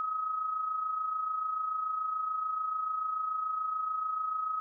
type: tone with amplitude modulation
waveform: sine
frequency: 1271 Hz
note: D#6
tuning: 36 cents sharp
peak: -28 dBFS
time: 0-4.6 s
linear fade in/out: 0 ms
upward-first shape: sine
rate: 26.9 Hz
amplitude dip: 50%
effects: none